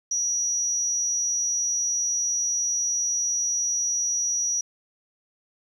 sine tone with amplitude modulation, 5810 Hz, F#8, 32 cents flat, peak -20 dBFS, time 0.11-4.61 s, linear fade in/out 5 ms, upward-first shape sine, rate 293 Hz, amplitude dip 50%, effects 9-bit

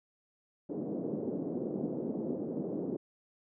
pink band-pass noise, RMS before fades -36 dBFS, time 0.69-2.97 s, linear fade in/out 10 ms, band 200 to 460 Hz, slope 24 dB/octave, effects none

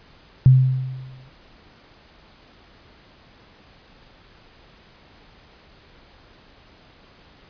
sine tone with exponential decay, 130 Hz, C3, 11 cents flat, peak -6 dBFS, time 0.46-1.29 s, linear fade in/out 0 ms, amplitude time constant 180 ms, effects pink hiss -51 dBFS RMS until 7.49 s + resampled to 11025 Hz

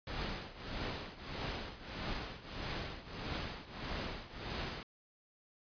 pink noise with tremolo, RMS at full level -38 dBFS, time 0.07-4.83 s, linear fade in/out 2 ms, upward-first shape triangle, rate 1.6 Hz, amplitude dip 85%, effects resampled to 11025 Hz

